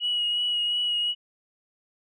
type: tone with vibrato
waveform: sine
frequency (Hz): 2908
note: F#7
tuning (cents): -31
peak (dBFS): -22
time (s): 0-1.15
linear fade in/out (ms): 50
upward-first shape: triangle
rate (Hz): 2.8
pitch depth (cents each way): 21
effects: tanh soft clip ceiling -18 dBFS